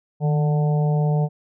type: harmonic tone with a mistuned harmonic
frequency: 147.8 Hz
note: D3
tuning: 11 cents sharp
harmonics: 1 / 3 / 4 / 5 / 6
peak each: -17 / -29 / -32 / -31 / -38 dBFS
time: 0.2-1.29 s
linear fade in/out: 50 ms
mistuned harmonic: 1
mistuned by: +57 cents
effects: none